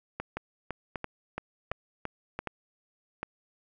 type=two click trains; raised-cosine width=0.5 ms; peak=-18 / -18 dBFS; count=7 / 5; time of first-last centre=0.37-2.39 / 0.2-3.23 s; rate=2.97 / 1.32 Hz; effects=none